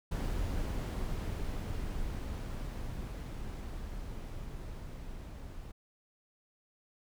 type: noise with level ramp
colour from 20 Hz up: brown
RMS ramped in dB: -33 to -45 dBFS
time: 0.11-5.72 s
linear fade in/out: 10 ms
effects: none